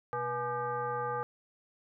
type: tone with frequency modulation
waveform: sine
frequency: 843 Hz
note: G#5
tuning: 26 cents sharp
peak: -31 dBFS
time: 0.13-1.23 s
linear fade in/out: 0 ms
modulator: 358 Hz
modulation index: 1.5
effects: none